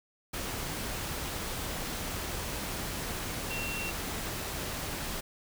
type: tone in noise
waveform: sine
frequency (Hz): 2730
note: F7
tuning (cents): -40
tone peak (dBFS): -36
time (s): 3.5-3.91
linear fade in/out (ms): 10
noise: pink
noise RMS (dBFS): -36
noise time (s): 0.33-5.21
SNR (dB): -3
effects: none